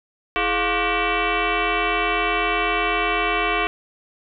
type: tone with frequency modulation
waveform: sine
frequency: 796 Hz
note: G5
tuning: 26 cents sharp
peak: -18 dBFS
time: 0.36-3.67 s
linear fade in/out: 0 ms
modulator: 376 Hz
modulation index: 5.6
effects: none